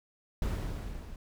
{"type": "noise with level ramp", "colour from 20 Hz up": "brown", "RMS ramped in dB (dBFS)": [-30, -45], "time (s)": [0.42, 1.16], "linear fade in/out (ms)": 2, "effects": []}